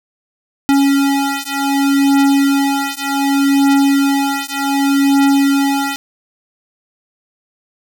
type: beating tone pair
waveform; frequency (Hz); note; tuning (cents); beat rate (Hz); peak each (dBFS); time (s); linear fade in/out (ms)
square; 277.3 / 277.96; C#4 / C#4; +1 / +5; 0.66; -15; 0.69-5.96; 0
effects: none